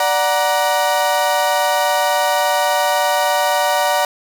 35% pulse chord, D augmented, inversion none, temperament equal with one note detuned, 587.3 / 740 / 942.1 Hz, D5 / F#5 / A#5, 0 / 0 / +18 cents, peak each -17 dBFS, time 0-4.05 s, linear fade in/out 2 ms, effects none

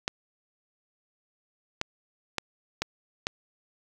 clicks, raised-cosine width 0.2 ms, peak -10 dBFS, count 5, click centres 0.079 / 1.814 / 2.383 / 2.82 / 3.269 s, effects 7-bit

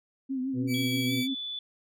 sine tone with vibrato, 261.6 Hz, C4, in tune, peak -28 dBFS, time 0.29-1.35 s, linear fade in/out 20 ms, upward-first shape triangle, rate 6.2 Hz, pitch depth 70 cents each way
harmonic tone, 123.47 Hz, B2, in tune, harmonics 1 / 2 / 3 / 4, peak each -32 / -38 / -42 / -44 dBFS, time 0.53-1.24 s, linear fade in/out 50 ms
sawtooth tone, 2300 Hz, D7, 37 cents flat, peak -30 dBFS, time 0.67-1.28 s, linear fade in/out 50 ms
sine tone with pitch glide, 3338 to 3474 Hz, G#7 to A7, +8 to -23 cents, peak -33 dBFS, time 0.74-1.59 s, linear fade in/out 2 ms, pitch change +69 cents, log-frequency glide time 1.06-1.13 s
effects none

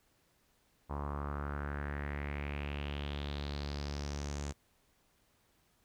sawtooth tone with low-pass filter sweep, 72 Hz, D2, 34 cents flat, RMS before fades -39 dBFS, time 0.89-4.53 s, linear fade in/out 20 ms, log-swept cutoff 1000 to 7200 Hz, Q 4.1, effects pink hiss -72 dBFS RMS until 5.84 s

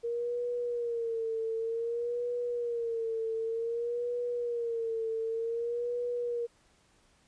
sine tone with vibrato, 466.2 Hz, A#4, in tune, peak -30 dBFS, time 0.03-6.47 s, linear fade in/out 20 ms, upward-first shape sine, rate 0.54 Hz, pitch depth 68 cents each way, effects pink hiss -66 dBFS RMS until 7.27 s + resampled to 22050 Hz

